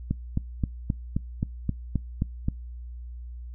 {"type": "click train", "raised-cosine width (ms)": 5, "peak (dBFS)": -12, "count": 10, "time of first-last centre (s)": [0.11, 2.485], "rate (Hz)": 3.79, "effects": ["noise-tail reverb RT60 0.2 s tail -25 dB re dry", "added 60 Hz sine -36 dBFS peak until 3.54 s"]}